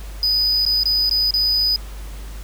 triangle tone with dropouts, 4978 Hz, D#8, in tune, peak -14 dBFS, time 0.23-1.76 s, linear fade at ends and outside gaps 1 ms, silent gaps 0.652-0.663 / 0.834-0.856 / 1.095-1.111 / 1.308-1.339 s, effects added 50 Hz sine -30 dBFS peak until 2.43 s + pink hiss -42 dBFS RMS until 2.43 s

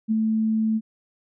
sine tone with ADSR envelope, 220 Hz, A3, in tune, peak -17 dBFS, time 0.08-0.81 s, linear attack 33 ms, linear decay 16 ms, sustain -2 dB, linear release 46 ms, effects none

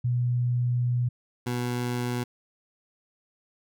sine / 20% pulse tone pair in turn, 122.4 / 122.4 Hz, B2 / B2, -15 / -15 cents, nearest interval unison, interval 0 cents, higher neither, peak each -22 dBFS, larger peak neither, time 0.04-1.09 / 1.46-2.24 s, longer first, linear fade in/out 10 ms, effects none

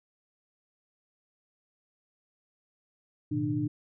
sine tone cluster, 109.4 / 124.5 / 155 / 299.4 Hz, A2 / B2 / D#3 / D4, -9 / +14 / -6 / +33 cents, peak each -36 / -33 / -36 / -29 dBFS, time 3.31-3.68 s, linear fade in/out 10 ms, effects none

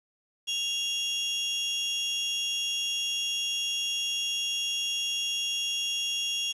35% pulse tone pair together, 2794 / 3323 Hz, F7 / G#7, 0 / 0 cents, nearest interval minor third, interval 300 cents, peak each -30 / -28 dBFS, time 0.47-6.53 s, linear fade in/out 20 ms, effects resampled to 24000 Hz + 9-bit

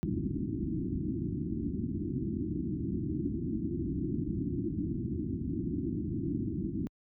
white low-pass noise, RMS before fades -33 dBFS, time 0.03-6.87 s, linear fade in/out 0 ms, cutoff 350 Hz, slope 96 dB/octave, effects high-pass 60 Hz 12 dB/octave

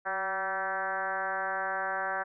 sine tone with frequency modulation, 1153 Hz, D6, 32 cents flat, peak -29 dBFS, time 0.05-2.24 s, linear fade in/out 20 ms, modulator 194 Hz, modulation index 3.1, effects none

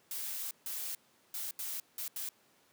blue noise bursts at uneven times, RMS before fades -39 dBFS, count 6, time 0.11-0.51 / 0.66-0.95 / 1.34-1.51 / 1.59-1.8 / 1.98-2.08 / 2.16-2.29 s, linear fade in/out 2 ms, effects pink hiss -67 dBFS RMS until 2.72 s + high-pass 200 Hz 12 dB/octave

